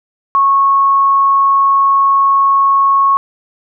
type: tone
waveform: sine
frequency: 1100 Hz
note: C#6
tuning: 14 cents flat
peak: -7 dBFS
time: 0.35-3.17 s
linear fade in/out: 0 ms
effects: none